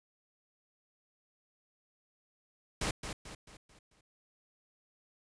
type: noise with echo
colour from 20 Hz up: pink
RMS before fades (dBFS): -33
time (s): 2.81-2.91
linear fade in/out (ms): 5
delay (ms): 220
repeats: 5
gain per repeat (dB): -7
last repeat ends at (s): 4.01
effects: resampled to 22050 Hz